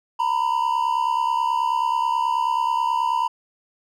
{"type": "tone pair together", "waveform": "triangle", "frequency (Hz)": [922.7, 992], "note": ["A#5", "B5"], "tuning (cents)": [-18, 7], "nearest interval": "minor second", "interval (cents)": 125, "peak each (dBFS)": -20, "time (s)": [0.19, 3.28], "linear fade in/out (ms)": 10, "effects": []}